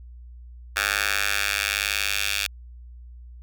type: tone with high-pass filter sweep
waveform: 10% pulse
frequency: 101.1 Hz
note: G#2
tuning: 46 cents flat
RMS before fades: -25 dBFS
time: 0.76-2.47 s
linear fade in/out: 5 ms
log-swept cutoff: 1600 to 2700 Hz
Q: 1.6
effects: added 60 Hz sine -40 dBFS peak until 3.42 s